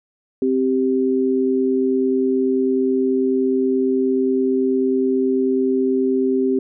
sine tone pair together, 261.6 / 390.9 Hz, C4 / G4, 0 / -5 cents, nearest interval perfect fifth, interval 695 cents, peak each -18 dBFS, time 0.42-6.59 s, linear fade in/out 2 ms, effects none

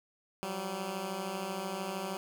10% pulse beating tone pair, 180 / 193 Hz, F#3 / G3, -47 / -27 cents, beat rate 13 Hz, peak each -33 / -28 dBFS, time 0.43-2.17 s, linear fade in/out 0 ms, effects none

